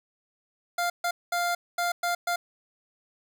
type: tone bursts at uneven times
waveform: 25% pulse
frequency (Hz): 698.5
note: F5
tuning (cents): 0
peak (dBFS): -21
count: 6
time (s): 0.78-0.9 / 1.04-1.11 / 1.32-1.55 / 1.78-1.92 / 2.03-2.15 / 2.27-2.36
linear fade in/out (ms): 5
effects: none